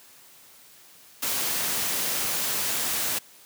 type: noise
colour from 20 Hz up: white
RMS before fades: -27 dBFS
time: 1.22-3.19 s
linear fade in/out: 10 ms
effects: white hiss -52 dBFS RMS until 3.45 s + high-pass 100 Hz 12 dB/octave